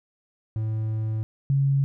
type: tone pair in turn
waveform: triangle / sine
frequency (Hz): 109.6 / 138.09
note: A2 / C#3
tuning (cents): -6 / -6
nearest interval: major third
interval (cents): 400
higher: second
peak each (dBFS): -22 / -18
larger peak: second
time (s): 0.56-1.23 / 1.5-1.84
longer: first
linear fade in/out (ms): 0
effects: none